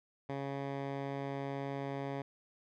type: tone with low-pass filter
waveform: 10% pulse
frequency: 138.6 Hz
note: C#3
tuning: in tune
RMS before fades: -39 dBFS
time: 0.29-2.22 s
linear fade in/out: 5 ms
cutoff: 2400 Hz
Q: 0.53
effects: none